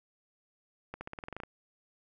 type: accelerating click train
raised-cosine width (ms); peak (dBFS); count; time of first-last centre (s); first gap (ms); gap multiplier
0.5; -25; 11; 0.94-1.435; 70; 0.92
effects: none